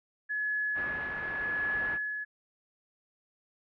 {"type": "tone with tremolo", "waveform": "sine", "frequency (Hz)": 1700, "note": "G#6", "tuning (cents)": 40, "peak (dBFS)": -28, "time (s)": [0.29, 2.25], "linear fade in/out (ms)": 20, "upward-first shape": "sine", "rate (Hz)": 0.87, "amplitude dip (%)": 50}
{"type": "low-pass noise", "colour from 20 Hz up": "white", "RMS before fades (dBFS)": -42, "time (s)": [0.74, 1.99], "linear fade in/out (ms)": 50, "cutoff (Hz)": 1900, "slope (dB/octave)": 24}
{"effects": []}